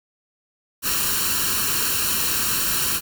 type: noise with comb filter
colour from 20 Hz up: white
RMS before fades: -22 dBFS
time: 0.82-3.01 s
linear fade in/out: 50 ms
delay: 0.71 ms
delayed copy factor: +0.7
effects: none